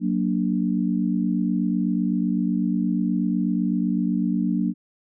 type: chord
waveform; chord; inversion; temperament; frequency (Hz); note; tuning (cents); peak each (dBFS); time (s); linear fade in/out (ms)
sine; Gb augmented; none; equal with one note detuned; 185 / 233.1 / 292.5; Gb3 / Bb3 / D4; 0 / 0 / -7; -23 / -24 / -26; 0-4.74; 50
effects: none